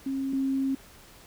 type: tone pair in turn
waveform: sine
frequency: 270 / 268.9 Hz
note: C#4 / C4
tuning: -45 / +47 cents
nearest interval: unison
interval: 8 cents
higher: first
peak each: -27 / -24 dBFS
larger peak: second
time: 0.06-0.33 / 0.33-0.75 s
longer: second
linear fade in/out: 5 ms
effects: pink hiss -52 dBFS RMS until 1.26 s